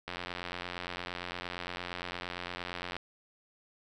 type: click train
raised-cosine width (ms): 0.3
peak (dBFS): -21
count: 257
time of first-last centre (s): 0.08-2.966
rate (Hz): 88.7
effects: none